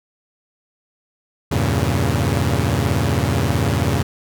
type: chord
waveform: sawtooth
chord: E diminished seventh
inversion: none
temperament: equal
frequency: 82.41 / 98 / 116.54 / 138.59 Hz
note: E2 / G2 / Bb2 / Db3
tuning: 0 / 0 / 0 / 0 cents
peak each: -18 dBFS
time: 1.51-4.03 s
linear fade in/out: 10 ms
effects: none